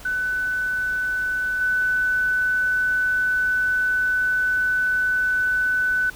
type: tone with level steps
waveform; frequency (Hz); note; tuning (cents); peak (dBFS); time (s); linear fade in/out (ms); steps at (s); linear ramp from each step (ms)
sine; 1500; F#6; +23; -21 / -18; 0.05-6.1; 5; 1.61; 2
effects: added 50 Hz sine -45 dBFS peak until 6.15 s + pink hiss -43 dBFS RMS until 6.15 s